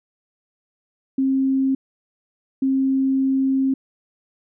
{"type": "tone bursts at uneven times", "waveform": "sine", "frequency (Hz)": 267.2, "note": "C4", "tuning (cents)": 36, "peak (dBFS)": -16, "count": 2, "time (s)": [[1.18, 1.75], [2.62, 3.74]], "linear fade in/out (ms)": 5, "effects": []}